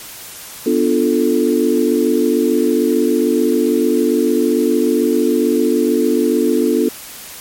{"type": "chord", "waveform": "sine", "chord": "B half-diminished seventh", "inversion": "none", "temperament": "equal", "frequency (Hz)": [246.9, 293.7, 349.2, 440], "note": ["B3", "D4", "F4", "A4"], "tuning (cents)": [0, 0, 0, 0], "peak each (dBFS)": -17, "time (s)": [0.66, 6.89], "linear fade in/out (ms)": 5, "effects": ["white hiss -33 dBFS RMS until 7.4 s", "MP3 64 kbps"]}